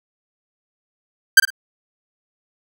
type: tone with echo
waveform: 45% pulse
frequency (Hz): 1568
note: G6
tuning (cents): 0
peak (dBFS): -4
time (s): 1.37-1.4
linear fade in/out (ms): 5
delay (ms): 52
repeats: 2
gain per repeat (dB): -12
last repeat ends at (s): 1.504
effects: none